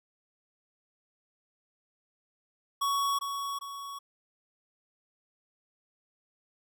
square tone with echo, 1118 Hz, C#6, 14 cents sharp, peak -27 dBFS, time 2.81-3.19 s, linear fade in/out 10 ms, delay 400 ms, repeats 2, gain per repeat -6 dB, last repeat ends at 3.99 s, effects none

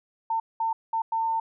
sine tone bursts at uneven times, 902 Hz, A5, 43 cents sharp, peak -23 dBFS, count 4, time 0.3-0.4 / 0.6-0.73 / 0.93-1.02 / 1.12-1.4 s, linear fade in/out 5 ms, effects none

